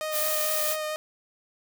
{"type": "tone with vibrato", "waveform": "sawtooth", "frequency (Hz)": 617, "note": "D#5", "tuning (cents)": -15, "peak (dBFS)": -25, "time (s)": [0.01, 0.96], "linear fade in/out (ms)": 0, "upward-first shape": "sine", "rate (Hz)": 4.4, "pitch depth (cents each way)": 14}
{"type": "noise", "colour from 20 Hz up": "blue", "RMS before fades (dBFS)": -28, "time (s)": [0.11, 0.77], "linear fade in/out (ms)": 50}
{"effects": []}